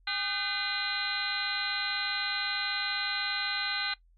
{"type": "harmonic tone with a mistuned harmonic", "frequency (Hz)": 407.4, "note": "G#4", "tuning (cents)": -33, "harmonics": [2, 3, 4, 5, 6, 7, 8, 9, 10], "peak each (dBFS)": [-41, -42, -35, -37, -39, -44, -43, -41, -34], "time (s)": [0.07, 3.94], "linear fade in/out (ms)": 5, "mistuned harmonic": 4, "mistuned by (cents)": -110, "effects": ["noise-tail reverb RT60 0.1 s tail -18 dB re dry", "added 42 Hz sine -59 dBFS peak until 4.17 s"]}